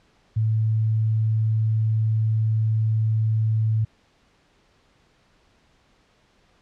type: tone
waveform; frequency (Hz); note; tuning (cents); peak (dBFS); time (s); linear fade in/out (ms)
sine; 110; A2; 0; -18; 0.36-3.85; 10
effects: pink hiss -61 dBFS RMS until 6.61 s + low-pass 5000 Hz 12 dB/octave